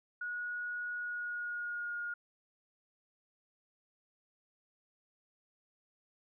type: tone with pitch glide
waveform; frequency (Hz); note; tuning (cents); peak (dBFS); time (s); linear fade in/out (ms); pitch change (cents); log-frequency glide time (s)
sine; 1454 to 1427.4; F#6 to F6; -31 to +37; -36; 0.21-2.14; 5; -32; 0.96-1.96
effects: none